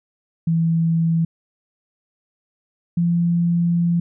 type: tone pair in turn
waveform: sine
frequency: 164.81 / 171.31 Hz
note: E3 / F3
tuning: 0 / -33 cents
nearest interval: minor second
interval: 67 cents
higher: second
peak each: -15 dBFS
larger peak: neither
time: 0.47-1.25 / 2.97-4 s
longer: second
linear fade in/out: 5 ms
effects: none